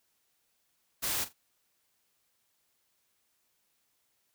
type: noise with echo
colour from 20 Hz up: white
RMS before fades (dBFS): -32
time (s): 1.02-1.25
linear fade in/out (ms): 20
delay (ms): 42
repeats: 2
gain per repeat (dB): -14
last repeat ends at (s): 1.334
effects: white hiss -75 dBFS RMS until 4.34 s